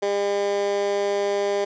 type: tone with high-pass filter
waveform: 15% pulse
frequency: 201.5 Hz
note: G3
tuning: 48 cents sharp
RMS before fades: -23 dBFS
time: 0.02-1.65 s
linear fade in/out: 10 ms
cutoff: 460 Hz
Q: 3.9
effects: resampled to 16000 Hz + 9-bit